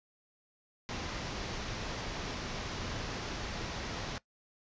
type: low-pass noise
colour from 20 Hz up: pink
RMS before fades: -39 dBFS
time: 0.89-4.18 s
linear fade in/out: 0 ms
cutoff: 6400 Hz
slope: 48 dB/octave
effects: noise-tail reverb RT60 0.1 s tail -19 dB re dry + resampled to 16000 Hz